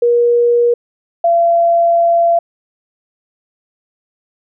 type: tone pair in turn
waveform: sine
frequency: 476.8 / 680.6 Hz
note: A#4 / F5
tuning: +39 / -45 cents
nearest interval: tritone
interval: 616 cents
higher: second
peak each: -8 dBFS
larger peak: neither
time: 0.02-0.74 / 1.24-2.39 s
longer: second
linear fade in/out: 5 ms
effects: none